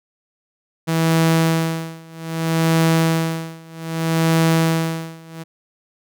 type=tone with tremolo; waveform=sawtooth; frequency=163.1 Hz; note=E3; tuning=18 cents flat; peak=-9 dBFS; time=0.87-5.44 s; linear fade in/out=20 ms; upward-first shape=sine; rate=0.63 Hz; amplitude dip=95%; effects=none